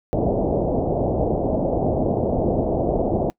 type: low-pass noise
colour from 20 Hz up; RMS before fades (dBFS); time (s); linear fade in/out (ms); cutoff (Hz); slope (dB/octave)
white; -21; 0.13-3.3; 0; 710; 48
effects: noise-tail reverb RT60 0.1 s tail -23 dB re dry